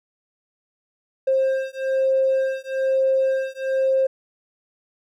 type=beating tone pair; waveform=triangle; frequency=530 / 531.1 Hz; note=C5 / C5; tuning=+22 / +26 cents; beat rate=1.1 Hz; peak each=-18 dBFS; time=1.27-4.07 s; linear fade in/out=10 ms; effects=tanh soft clip ceiling -13 dBFS